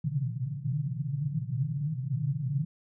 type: band-pass noise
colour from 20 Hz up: pink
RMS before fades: -31 dBFS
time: 0.04-2.65 s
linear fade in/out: 10 ms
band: 120 to 160 Hz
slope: 96 dB/octave
effects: none